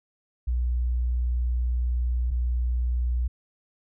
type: tone pair in turn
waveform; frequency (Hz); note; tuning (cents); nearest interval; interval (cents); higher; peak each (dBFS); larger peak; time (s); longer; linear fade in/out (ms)
sine; 60.8 / 60.8; B1 / B1; -26 / -26; unison; 0; neither; -22; neither; 0.47-2.31 / 2.31-3.28; first; 10
effects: none